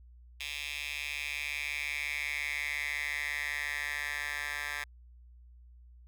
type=tone with high-pass filter sweep; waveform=10% pulse; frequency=145.6 Hz; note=D3; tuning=15 cents flat; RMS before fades=-36 dBFS; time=0.4-4.84 s; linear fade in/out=5 ms; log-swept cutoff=2800 to 1600 Hz; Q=5.3; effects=added 60 Hz sine -52 dBFS peak until 6.07 s